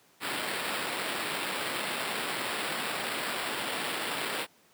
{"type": "noise with sample-and-hold", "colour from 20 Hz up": "blue", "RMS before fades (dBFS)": -33, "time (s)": [0.2, 4.47], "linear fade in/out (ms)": 50, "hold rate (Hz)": 6300, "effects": ["pink hiss -62 dBFS RMS until 4.73 s", "high-pass 200 Hz 12 dB/octave"]}